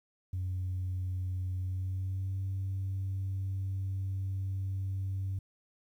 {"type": "tone with pitch glide", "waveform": "sine", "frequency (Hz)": [92.1, 96.07], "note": ["F#2", "G2"], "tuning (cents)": [-7, -34], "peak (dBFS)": -30, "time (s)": [0.33, 5.39], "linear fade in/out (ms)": 5, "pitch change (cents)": 73, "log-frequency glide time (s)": [1.59, 2.37], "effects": ["tanh soft clip ceiling -29 dBFS", "11-bit"]}